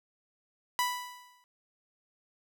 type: tone with exponential decay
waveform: sawtooth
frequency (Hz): 987.8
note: B5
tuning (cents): 0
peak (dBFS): -21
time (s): 0.79-1.44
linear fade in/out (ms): 0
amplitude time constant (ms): 140
effects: none